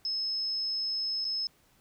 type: tone with dropouts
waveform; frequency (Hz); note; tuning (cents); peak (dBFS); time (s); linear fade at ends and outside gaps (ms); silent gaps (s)
sine; 5190; E8; -28; -29; 0.05-1.47; 1; 1.245-1.25
effects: pink hiss -65 dBFS RMS until 1.8 s